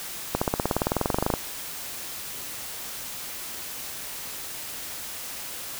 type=accelerating click train; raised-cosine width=1 ms; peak=-8 dBFS; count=21; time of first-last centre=0.35-1.338 s; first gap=65 ms; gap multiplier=0.97; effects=white hiss -36 dBFS RMS until 5.79 s